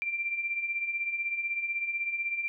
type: beating tone pair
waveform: sine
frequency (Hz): 2349 / 2365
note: D7 / D7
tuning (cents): 0 / +12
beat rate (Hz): 16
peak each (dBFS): -37 / -30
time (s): 0.02-2.48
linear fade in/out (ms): 0
effects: none